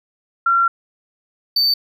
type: tone pair in turn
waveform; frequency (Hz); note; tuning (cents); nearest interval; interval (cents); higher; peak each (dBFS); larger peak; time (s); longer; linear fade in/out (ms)
sine / triangle; 1369 / 4566; F6 / D8; -35 / -50; octave + major sixth; 2085; second; -12; neither; 0.46-0.68 / 1.56-1.74; first; 5
effects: none